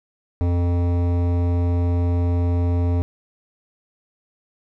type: tone with hard clipping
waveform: sine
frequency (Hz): 87.31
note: F2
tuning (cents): 0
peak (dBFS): -19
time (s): 0.41-3.02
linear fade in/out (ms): 0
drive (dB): 15
effects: none